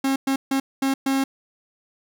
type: tone bursts at uneven times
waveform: 45% pulse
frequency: 270 Hz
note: C#4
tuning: 45 cents flat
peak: -19 dBFS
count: 5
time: 0.04-0.16 / 0.27-0.36 / 0.51-0.6 / 0.82-0.94 / 1.06-1.24 s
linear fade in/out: 5 ms
effects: none